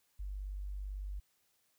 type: tone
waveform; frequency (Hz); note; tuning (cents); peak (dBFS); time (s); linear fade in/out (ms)
sine; 49; G1; 0; -38; 0.19-1.2; 10
effects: white hiss -75 dBFS RMS until 1.78 s